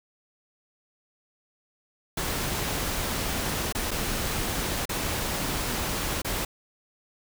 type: noise with dropouts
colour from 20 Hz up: pink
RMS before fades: -29 dBFS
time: 2.17-6.45 s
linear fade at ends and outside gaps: 5 ms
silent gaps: 3.725-3.749 / 3.909-3.913 / 4.855-4.892 / 6.219-6.246 s
effects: none